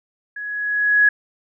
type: tone with level ramp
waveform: sine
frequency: 1676 Hz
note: G#6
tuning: 15 cents sharp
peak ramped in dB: -28 to -9 dBFS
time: 0.36-1.09 s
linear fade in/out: 5 ms
effects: none